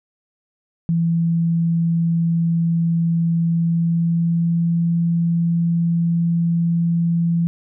sine tone with pitch glide, 167.1 to 168.85 Hz, E3 to E3, +24 to +42 cents, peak -15 dBFS, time 0.89-7.47 s, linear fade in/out 0 ms, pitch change +18 cents, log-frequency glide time 3.45-4.75 s, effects none

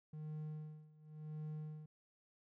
triangle tone with tremolo, 153.6 Hz, D#3, 22 cents flat, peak -40 dBFS, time 0.13-1.86 s, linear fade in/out 5 ms, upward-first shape sine, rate 0.92 Hz, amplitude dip 90%, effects none

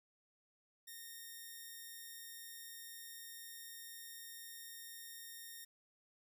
5% pulse tone, 1842 Hz, A#6, 21 cents flat, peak -39 dBFS, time 0.87-5.65 s, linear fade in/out 10 ms, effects none

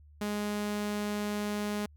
sawtooth tone, 207.7 Hz, G#3, in tune, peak -27 dBFS, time 0.21-1.86 s, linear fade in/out 5 ms, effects added 74 Hz sine -53 dBFS peak until 1.96 s

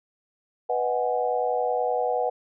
sine chord, G# minor seventh, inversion first, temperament equal, 493.9 / 622.3 / 740 / 830.6 Hz, B4 / D#5 / F#5 / G#5, 0 / 0 / 0 / 0 cents, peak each -26 / -30 / -26 / -32 dBFS, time 0.69-2.3 s, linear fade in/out 10 ms, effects none

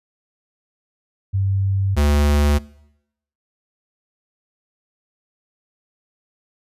sine / square tone pair in turn, 97.4 / 72.97 Hz, G2 / D2, -11 / -11 cents, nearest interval perfect fourth, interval 500 cents, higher first, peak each -16 / -14 dBFS, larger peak second, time 1.33-1.96 / 1.96-2.59 s, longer neither, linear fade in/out 20 ms, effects noise-tail reverb RT60 0.8 s tail -22 dB re dry + resampled to 32000 Hz

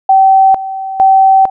sine tone with tremolo, 770 Hz, G5, 31 cents flat, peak -3 dBFS, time 0.09-1.5 s, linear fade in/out 5 ms, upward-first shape square, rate 1.1 Hz, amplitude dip 80%, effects none

